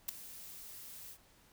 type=noise with ADSR envelope; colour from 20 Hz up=blue; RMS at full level=-32 dBFS; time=0.08-1.18 s; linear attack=10 ms; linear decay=5 ms; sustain=-18 dB; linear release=69 ms; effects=pink hiss -65 dBFS RMS until 1.52 s